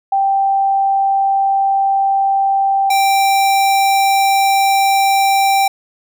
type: tone pair in turn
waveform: sine / square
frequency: 784 / 784 Hz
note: G5 / G5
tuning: 0 / 0 cents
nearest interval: unison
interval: 0 cents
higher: neither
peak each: -11 dBFS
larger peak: neither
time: 0.12-2.9 / 2.9-5.68 s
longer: neither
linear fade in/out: 5 ms
effects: none